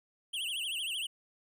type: tone with vibrato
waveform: square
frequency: 2987 Hz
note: F#7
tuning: 16 cents sharp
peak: -34 dBFS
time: 0.33-1.07 s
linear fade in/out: 10 ms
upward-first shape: triangle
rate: 13 Hz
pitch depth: 220 cents each way
effects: resampled to 32000 Hz